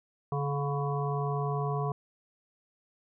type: harmonic tone with a mistuned harmonic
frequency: 142.5 Hz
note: C#3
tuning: 48 cents sharp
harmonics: 1 / 3 / 5 / 7 / 8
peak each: -30 / -35 / -37 / -38 / -39 dBFS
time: 0.32-1.92 s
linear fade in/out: 2 ms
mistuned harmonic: 8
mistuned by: -31 cents
effects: none